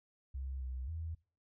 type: tone with pitch steps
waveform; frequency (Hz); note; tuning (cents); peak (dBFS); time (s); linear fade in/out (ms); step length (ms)
sine; 66.5 / 64.1 / 81.4; C2 / C2 / E2; +29 / -35 / -21; -38; 0.34-1.15; 10; 270
effects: noise-tail reverb RT60 0.4 s tail -24 dB re dry